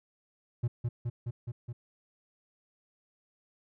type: tone with echo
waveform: triangle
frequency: 119.1 Hz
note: A#2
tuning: 38 cents sharp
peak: -24 dBFS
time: 0.63-0.68 s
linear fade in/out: 10 ms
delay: 210 ms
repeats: 5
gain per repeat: -2 dB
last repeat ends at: 1.73 s
effects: none